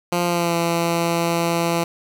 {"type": "tone with pitch glide", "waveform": "10% pulse", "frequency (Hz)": [174.61, 169.05], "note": ["F3", "E3"], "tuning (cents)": [0, 44], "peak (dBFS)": -10, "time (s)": [0.12, 1.84], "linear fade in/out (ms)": 5, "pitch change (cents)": -56, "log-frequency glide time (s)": [0.24, 0.55], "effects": ["8-bit"]}